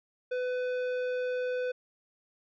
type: tone with tanh clipping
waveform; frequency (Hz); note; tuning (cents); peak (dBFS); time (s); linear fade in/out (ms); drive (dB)
triangle; 501; B4; +25; -31; 0.31-1.72; 10; 16
effects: none